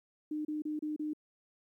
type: tone bursts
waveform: sine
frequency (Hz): 303.9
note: D#4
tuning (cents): -41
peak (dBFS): -33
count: 5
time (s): 0.31-1.134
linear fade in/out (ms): 5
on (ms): 140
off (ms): 31
effects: 12-bit